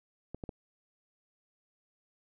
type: clicks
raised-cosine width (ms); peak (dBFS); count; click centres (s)
2; -26; 3; 0.346 / 0.438 / 0.492
effects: none